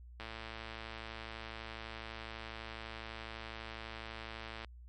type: click train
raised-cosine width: 0.3 ms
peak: -28 dBFS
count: 499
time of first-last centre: 0.2-4.646 s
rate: 112 Hz
effects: added 60 Hz sine -50 dBFS peak until 4.88 s + MP3 64 kbps